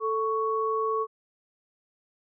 sine tone pair together, 441.5 / 1112.5 Hz, A4 / C#6, +6 / +6 cents, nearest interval octave + major third, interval 1600 cents, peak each -27 / -27 dBFS, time 0-1.07 s, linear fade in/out 50 ms, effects none

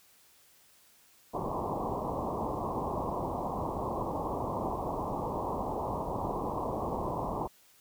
white low-pass noise, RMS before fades -34 dBFS, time 1.33-7.48 s, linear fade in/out 20 ms, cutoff 1100 Hz, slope 96 dB/octave, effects white hiss -62 dBFS RMS until 7.8 s

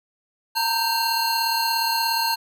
square tone cluster, 910 / 947 / 1566 / 4234 Hz, A#5 / A#5 / G6 / C8, -42 / +27 / -2 / +20 cents, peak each -24 / -31 / -31 / -25 dBFS, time 0.55-2.36 s, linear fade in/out 20 ms, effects none

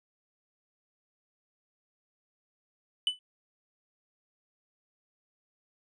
triangle tone with exponential decay, 2995 Hz, F#7, 20 cents sharp, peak -19 dBFS, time 3.07-3.19 s, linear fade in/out 1 ms, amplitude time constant 25 ms, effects resampled to 22050 Hz

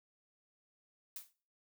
blue noise with exponential decay, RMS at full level -41 dBFS, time 1.16-1.33 s, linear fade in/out 2 ms, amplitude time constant 35 ms, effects noise-tail reverb RT60 0.4 s tail -19 dB re dry

